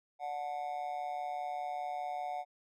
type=tone with amplitude modulation; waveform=triangle; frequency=732 Hz; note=F#5; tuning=19 cents flat; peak=-30 dBFS; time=0.19-2.45 s; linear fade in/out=50 ms; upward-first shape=sine; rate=145 Hz; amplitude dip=80%; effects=none